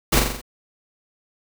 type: noise with echo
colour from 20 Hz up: pink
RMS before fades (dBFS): -17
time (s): 0.12-0.2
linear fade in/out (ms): 10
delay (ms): 43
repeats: 5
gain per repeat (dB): -4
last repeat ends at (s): 0.415
effects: none

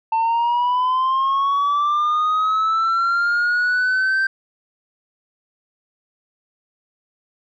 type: linear sweep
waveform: sine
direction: up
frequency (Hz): 891 to 1568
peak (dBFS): -13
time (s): 0.12-4.27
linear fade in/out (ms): 5
effects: tanh soft clip ceiling -15 dBFS

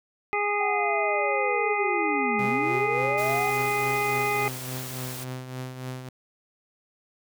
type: harmonic tone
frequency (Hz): 411.9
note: G#4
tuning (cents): -14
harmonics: 1 / 2 / 3 / 5 / 6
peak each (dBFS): -29 / -28 / -31 / -29 / -32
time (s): 0.33-4.48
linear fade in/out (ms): 0
type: linear two-way sweep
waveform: sine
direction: down then up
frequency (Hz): 784 to 196 to 784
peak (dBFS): -28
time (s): 0.6-3.51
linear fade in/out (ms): 5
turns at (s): 2.44
type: tone with tremolo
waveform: sawtooth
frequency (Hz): 128.4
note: C3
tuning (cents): -32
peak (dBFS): -27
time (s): 2.39-6.09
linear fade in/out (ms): 2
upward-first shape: triangle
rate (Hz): 3.5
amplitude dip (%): 60
type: noise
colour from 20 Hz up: white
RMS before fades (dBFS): -38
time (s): 3.17-5.25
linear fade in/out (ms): 20
effects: none

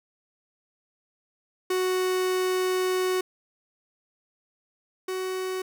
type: tone pair in turn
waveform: 45% pulse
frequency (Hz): 370 / 373.4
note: F#4 / F#4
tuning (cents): 0 / +16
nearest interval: unison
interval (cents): 16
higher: second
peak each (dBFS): -23 / -28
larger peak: first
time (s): 1.7-3.21 / 5.08-5.62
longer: first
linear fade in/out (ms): 5
effects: none

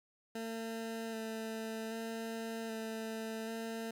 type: tone with vibrato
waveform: 20% pulse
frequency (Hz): 224.2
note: A3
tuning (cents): +33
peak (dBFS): -34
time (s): 0.35-3.91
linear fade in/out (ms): 5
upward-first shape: square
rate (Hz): 0.64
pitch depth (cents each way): 14
effects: 12-bit

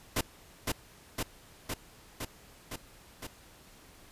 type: noise with echo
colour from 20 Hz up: pink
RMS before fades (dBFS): -29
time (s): 0.16-0.21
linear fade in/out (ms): 5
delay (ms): 510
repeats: 6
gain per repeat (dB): -2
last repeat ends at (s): 3.27
effects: pink hiss -56 dBFS RMS until 4.11 s + resampled to 32000 Hz

